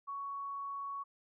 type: tone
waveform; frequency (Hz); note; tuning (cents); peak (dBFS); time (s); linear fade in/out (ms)
sine; 1116; C#6; +11; -38; 0.07-1.04; 20
effects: none